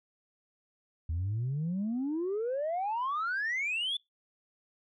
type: exponential sweep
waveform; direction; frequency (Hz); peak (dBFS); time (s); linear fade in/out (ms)
sine; up; 77.6 to 3520; -28; 1.09-3.97; 5
effects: noise-tail reverb RT60 0.2 s tail -26 dB re dry + tanh soft clip ceiling -27 dBFS